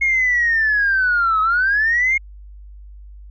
sine linear two-way sweep, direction down then up, 2165 to 1267 to 2165 Hz, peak -13 dBFS, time 0.01-2.18 s, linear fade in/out 10 ms, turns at 1.41 s, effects tanh soft clip ceiling -9 dBFS + added 50 Hz sine -36 dBFS peak until 3.3 s

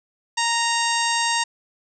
harmonic tone, 930 Hz, A#5, 4 cents flat, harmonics 1 / 2 / 3 / 4 / 5 / 6 / 7 / 8 / 9, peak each -23 / -26 / -28 / -29 / -30 / -31 / -31 / -32 / -33 dBFS, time 0.37-1.44 s, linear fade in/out 10 ms, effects none

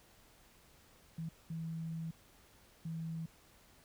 sine tone bursts at uneven times, 163 Hz, E3, 19 cents flat, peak -38 dBFS, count 3, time 1.18-1.29 / 1.5-2.11 / 2.85-3.26 s, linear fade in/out 5 ms, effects pink hiss -64 dBFS RMS until 3.84 s

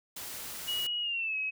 white noise, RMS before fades -41 dBFS, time 0.16-0.87 s, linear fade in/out 5 ms
sine tone with pitch glide, 2902 to 2556 Hz, F#7 to D#7, -34 to +46 cents, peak -30 dBFS, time 0.67-1.51 s, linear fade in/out 20 ms, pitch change -220 cents, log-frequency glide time 1.01-1.36 s
effects none

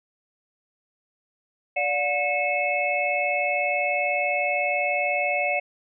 sine tone cluster, 582 / 722 / 2181 / 2607 Hz, D5 / F#5 / C#7 / E7, -16 / -43 / -29 / -20 cents, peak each -27 dBFS, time 1.76-5.6 s, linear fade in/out 10 ms, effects none

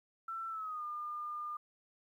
sine tone with pitch glide, 1339 to 1206.8 Hz, E6 to D6, +27 to +47 cents, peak -38 dBFS, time 0.28-1.57 s, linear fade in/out 5 ms, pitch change -180 cents, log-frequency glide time 0.49-0.84 s, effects 12-bit

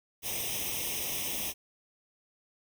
white noise with comb filter, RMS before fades -34 dBFS, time 0.22-1.54 s, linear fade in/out 50 ms, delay 0.34 ms, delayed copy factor +0.9, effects none

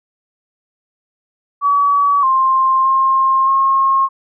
sine tone with pitch steps, 1138 / 1055 / 1064 / 1078 Hz, C#6 / C6 / C6 / C#6, +45 / +14 / +29 / -49 cents, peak -10 dBFS, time 1.61-4.09 s, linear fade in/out 50 ms, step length 620 ms, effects none

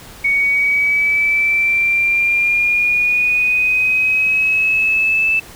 sine linear sweep, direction up, 2230 to 2637 Hz, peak -12 dBFS, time 0.24-5.4 s, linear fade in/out 10 ms, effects pink hiss -38 dBFS RMS until 5.55 s

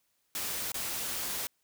white noise with dropouts, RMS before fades -35 dBFS, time 0.35-1.47 s, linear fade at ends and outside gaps 1 ms, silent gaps 0.719-0.743 s, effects white hiss -75 dBFS RMS until 1.63 s

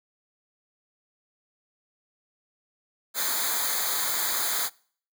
white noise with comb filter, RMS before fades -27 dBFS, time 3.14-4.7 s, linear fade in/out 50 ms, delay 0.36 ms, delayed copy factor -1, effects noise-tail reverb RT60 0.5 s tail -24 dB re dry

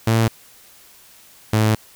sawtooth tone pair in turn, 113.1 / 108.81 Hz, A2 / A2, +48 / -19 cents, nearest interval minor second, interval 67 cents, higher first, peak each -10 dBFS, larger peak neither, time 0.07-0.28 / 1.53-1.75 s, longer second, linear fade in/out 5 ms, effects white hiss -48 dBFS RMS until 1.95 s

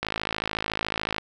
click train, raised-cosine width 0.3 ms, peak -10 dBFS, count 63, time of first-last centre 0.03-1.182 s, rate 53.8 Hz, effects none

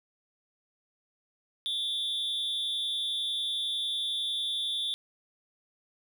triangle tone with amplitude modulation, 3520 Hz, A7, in tune, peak -24 dBFS, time 1.66-4.94 s, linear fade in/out 0 ms, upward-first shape sine, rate 269 Hz, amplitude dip 80%, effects none

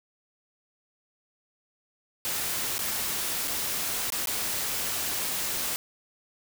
white noise with dropouts, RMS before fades -30 dBFS, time 2.25-5.76 s, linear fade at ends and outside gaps 0 ms, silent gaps 2.781-2.791 / 3.475-3.479 / 4.102-4.122 / 4.258-4.272 s, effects none

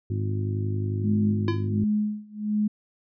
harmonic tone, 51.2 Hz, G#1, 24 cents flat, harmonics 2 / 3 / 4 / 5 / 6 / 7, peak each -25 / -37 / -38 / -36 / -42 / -36 dBFS, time 0.1-1.84 s, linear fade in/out 5 ms
sine tone with tremolo, 210.7 Hz, G#3, 25 cents sharp, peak -20 dBFS, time 1.03-2.68 s, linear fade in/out 10 ms, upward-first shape sine, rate 1.4 Hz, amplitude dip 95%
square tone with exponential decay, 338.2 Hz, E4, 44 cents sharp, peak -22 dBFS, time 1.48-1.69 s, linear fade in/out 2 ms, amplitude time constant 44 ms
effects resampled to 11025 Hz

